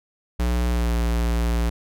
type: tone with pitch glide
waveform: square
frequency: 60.2 to 58.12 Hz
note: B1 to A#1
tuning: -44 to -4 cents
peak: -20 dBFS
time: 0.39-1.7 s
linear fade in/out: 10 ms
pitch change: -60 cents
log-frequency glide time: 0.69-0.9 s
effects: none